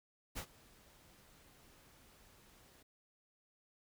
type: noise with ADSR envelope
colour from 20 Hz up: pink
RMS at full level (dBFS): -41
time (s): 0.35-2.83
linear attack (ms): 27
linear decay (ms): 79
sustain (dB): -23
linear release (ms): 7
effects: none